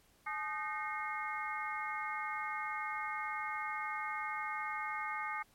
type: harmonic tone with a mistuned harmonic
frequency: 307 Hz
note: D#4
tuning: 23 cents flat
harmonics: 3 / 4 / 5 / 6 / 7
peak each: -42 / -40 / -47 / -47 / -41 dBFS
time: 0.26-5.43 s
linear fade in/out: 10 ms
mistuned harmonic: 3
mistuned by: -130 cents
effects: pink hiss -68 dBFS RMS until 5.54 s + MP3 64 kbps